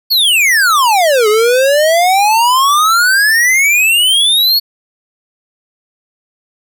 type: exponential two-way sweep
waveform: square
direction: down then up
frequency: 4540 to 415.3 to 4427 Hz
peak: -8 dBFS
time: 0.1-4.6 s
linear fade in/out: 20 ms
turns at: 1.28 s
effects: none